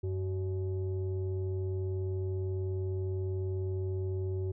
sine tone pair together, 94.8 / 376.1 Hz, F#2 / F#4, +43 / +28 cents, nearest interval 2 octaves, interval 2385 cents, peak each -30 / -35 dBFS, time 0.03-4.52 s, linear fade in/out 10 ms, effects tanh soft clip ceiling -27 dBFS

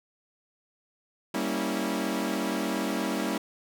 sawtooth chord, G diminished seventh, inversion none, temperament equal with one note detuned, 196 / 233.1 / 277.2 / 325.5 Hz, G3 / Bb3 / Db4 / Fb4, 0 / 0 / 0 / -22 cents, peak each -29 dBFS, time 1.34-3.38 s, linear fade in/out 5 ms, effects none

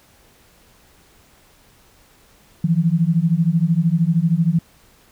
sine beating tone pair, 160 / 173 Hz, D#3 / F3, +49 / -16 cents, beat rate 13 Hz, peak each -17 dBFS, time 2.64-4.59 s, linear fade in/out 5 ms, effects pink hiss -53 dBFS RMS until 5.11 s

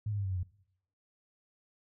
sine tone with pitch steps, 106.5 / 102.81 / 99.25 / 95.82 / 92.5 / 89.3 Hz, G#2 / G#2 / G2 / G2 / F#2 / F2, +44 / -17 / +22 / -39 / 0 / +39 cents, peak -31 dBFS, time 0.06-0.432 s, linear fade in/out 5 ms, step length 62 ms, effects noise-tail reverb RT60 0.7 s tail -19 dB re dry

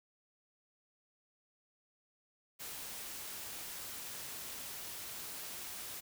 white noise, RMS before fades -45 dBFS, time 2.59-6.01 s, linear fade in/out 20 ms, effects none

